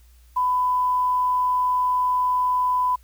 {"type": "tone with quantisation", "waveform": "sine", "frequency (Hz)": 1000, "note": "B5", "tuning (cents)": 21, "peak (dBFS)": -18, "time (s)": [0.36, 2.96], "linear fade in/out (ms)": 10, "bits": 8, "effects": ["added 60 Hz sine -49 dBFS peak until 3.03 s", "white hiss -61 dBFS RMS until 3.03 s"]}